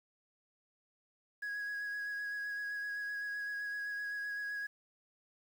sine tone with vibrato, 1661.2 Hz, G#6, in tune, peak -34 dBFS, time 1.42-4.67 s, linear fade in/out 10 ms, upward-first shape sine, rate 7.8 Hz, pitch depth 14 cents each way, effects tanh soft clip ceiling -36 dBFS + 10-bit

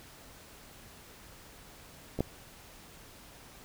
clicks, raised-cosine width 2 ms, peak -20 / -14 dBFS, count 2, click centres 2.19 / 2.206 s, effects pink hiss -53 dBFS RMS until 3.64 s

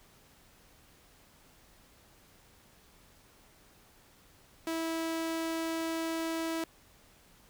sawtooth tone, 326.6 Hz, E4, 16 cents flat, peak -28 dBFS, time 4.67-6.64 s, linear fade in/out 2 ms, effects pink hiss -61 dBFS RMS until 7.49 s

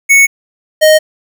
square tone pair in turn, 2214 / 621.3 Hz, C#7 / D#5, -3 / -3 cents, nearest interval octave + minor seventh, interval 2200 cents, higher first, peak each -4 dBFS, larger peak neither, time 0.09-0.27 / 0.81-0.99 s, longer neither, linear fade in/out 20 ms, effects none

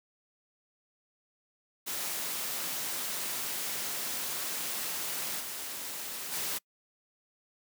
white noise with level steps, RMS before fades -35 / -39 / -34 dBFS, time 1.86-6.59 s, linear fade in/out 20 ms, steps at 5.39 / 6.31 s, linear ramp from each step 20 ms, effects noise-tail reverb RT60 0.1 s tail -26 dB re dry + high-pass 150 Hz 12 dB/octave

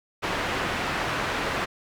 white low-pass noise, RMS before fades -28 dBFS, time 0.22-1.66 s, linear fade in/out 20 ms, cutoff 1900 Hz, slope 12 dB/octave, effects none

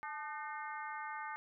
harmonic tone with a mistuned harmonic, 303.7 Hz, D#4, 42 cents flat, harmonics 3 / 4 / 5 / 6 / 7, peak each -44 / -46 / -48 / -50 / -51 dBFS, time 0.03-1.36 s, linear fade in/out 0 ms, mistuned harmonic 3, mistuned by -73 cents, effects none

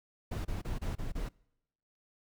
brown noise bursts, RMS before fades -35 dBFS, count 6, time 0.31-1.29 s, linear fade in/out 10 ms, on 140 ms, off 28 ms, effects noise-tail reverb RT60 0.9 s tail -26 dB re dry

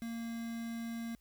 triangle tone with quantisation, 230.5 Hz, A#3, 19 cents flat, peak -36 dBFS, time 0.02-1.15 s, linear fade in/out 0 ms, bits 8, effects added 50 Hz sine -66 dBFS peak until 1.2 s + white hiss -75 dBFS RMS until 1.2 s

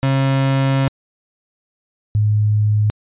35% pulse / sine tone pair in turn, 135.2 / 105.68 Hz, C#3 / G#2, -43 / +31 cents, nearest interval major third, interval 426 cents, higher first, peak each -12 dBFS, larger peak neither, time 0.03-0.88 / 2.15-2.9 s, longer first, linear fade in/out 0 ms, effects resampled to 8000 Hz

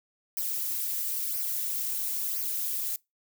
violet noise with flanger, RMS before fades -31 dBFS, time 0.37-2.96 s, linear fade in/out 2 ms, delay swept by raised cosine 0.26 to 5.26 ms, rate 0.99 Hz, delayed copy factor -0.7, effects noise-tail reverb RT60 0.2 s tail -24 dB re dry

